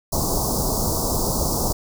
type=band-stop noise; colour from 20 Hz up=pink; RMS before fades=-22 dBFS; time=0.12-1.73 s; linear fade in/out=10 ms; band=1100 to 4700 Hz; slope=48 dB/octave; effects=none